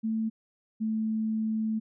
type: tone pair in turn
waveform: sine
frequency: 221.7 / 219.4 Hz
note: A3 / A3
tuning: +13 / -5 cents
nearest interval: unison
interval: 18 cents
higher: first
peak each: -26 dBFS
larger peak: neither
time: 0.03-0.3 / 0.8-1.8 s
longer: second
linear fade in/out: 20 ms
effects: none